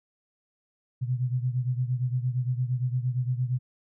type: beating tone pair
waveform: sine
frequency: 123.47 / 132.17 Hz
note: B2 / C3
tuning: 0 / +18 cents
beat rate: 8.7 Hz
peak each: -26 / -30 dBFS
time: 1.01-3.59 s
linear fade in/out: 20 ms
effects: none